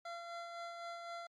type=tone with tremolo; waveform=25% pulse; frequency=684 Hz; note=F5; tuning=36 cents flat; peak=-39 dBFS; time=0.05-1.27 s; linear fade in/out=5 ms; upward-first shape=sine; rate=3.9 Hz; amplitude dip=35%; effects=low-pass 5000 Hz 12 dB/octave + Opus 48 kbps